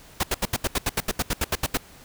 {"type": "noise bursts", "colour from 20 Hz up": "pink", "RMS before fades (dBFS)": -23, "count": 15, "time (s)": [0.2, 1.774], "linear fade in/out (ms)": 5, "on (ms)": 34, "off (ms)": 76, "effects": ["pink hiss -49 dBFS RMS until 2.04 s"]}